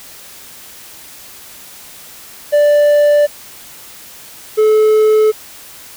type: tone pair in turn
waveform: triangle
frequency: 587.3 / 431.7 Hz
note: D5 / A4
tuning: 0 / -33 cents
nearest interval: perfect fourth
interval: 533 cents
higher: first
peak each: -5 dBFS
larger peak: neither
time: 2.52-3.27 / 4.57-5.32 s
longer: neither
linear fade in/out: 20 ms
effects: white hiss -36 dBFS RMS until 5.96 s